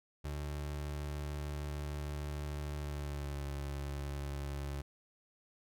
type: tone with pitch glide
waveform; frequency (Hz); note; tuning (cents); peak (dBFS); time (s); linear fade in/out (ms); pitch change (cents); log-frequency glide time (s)
30% pulse; 73.4 to 70.57; D2 to C#2; 0 to +32; -35; 0.24-4.82; 10; -68; 2.82-3.43
effects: none